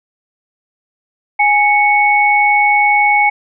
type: tone pair together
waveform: sine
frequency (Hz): 829 / 2215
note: G#5 / C#7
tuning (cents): -3 / -2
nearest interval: octave + perfect fourth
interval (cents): 1701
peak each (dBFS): -11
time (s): 1.39-3.3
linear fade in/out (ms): 10
effects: none